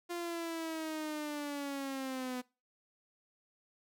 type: linear sweep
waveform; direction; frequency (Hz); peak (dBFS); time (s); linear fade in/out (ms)
sawtooth; down; 349.2 to 248.8; -33; 0.09-2.42; 20
effects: noise-tail reverb RT60 0.3 s tail -23 dB re dry